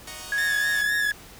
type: chord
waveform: 5% pulse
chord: D# minor seventh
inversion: none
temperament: equal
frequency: 622.3 / 740 / 932.3 / 1108.7 Hz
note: D#5 / F#5 / A#5 / C#6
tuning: 0 / 0 / 0 / 0 cents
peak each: -31 dBFS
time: 0.07-0.82 s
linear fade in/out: 5 ms
type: tone with pitch glide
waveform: sine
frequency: 1665 to 1674.6 Hz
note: G#6 to G#6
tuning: +4 to +14 cents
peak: -22 dBFS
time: 0.32-1.12 s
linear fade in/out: 2 ms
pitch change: +10 cents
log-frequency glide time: 0.58-0.9 s
type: tone with vibrato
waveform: sawtooth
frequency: 1777 Hz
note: A6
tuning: 17 cents sharp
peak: -24 dBFS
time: 0.38-1.11 s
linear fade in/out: 0 ms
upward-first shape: sine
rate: 3.9 Hz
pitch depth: 61 cents each way
effects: pink hiss -46 dBFS RMS until 1.39 s